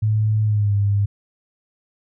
sine tone with pitch glide, 107.8 to 101.16 Hz, A2 to G#2, -35 to -45 cents, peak -15 dBFS, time 0.02-1.06 s, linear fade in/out 10 ms, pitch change -110 cents, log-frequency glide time 0.43-0.74 s, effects none

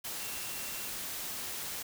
sine tone in noise, 2722 Hz, F7, 45 cents flat, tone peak -49 dBFS, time 0.19-0.88 s, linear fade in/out 10 ms, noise white, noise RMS -39 dBFS, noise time 0.04-1.83 s, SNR -13 dB, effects none

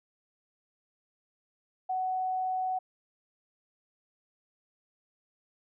sine tone, 746 Hz, F#5, 14 cents sharp, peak -28 dBFS, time 1.89-2.79 s, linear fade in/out 10 ms, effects none

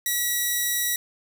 5% pulse tone, 1933 Hz, B6, 38 cents flat, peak -12 dBFS, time 0.06-0.96 s, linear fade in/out 2 ms, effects none

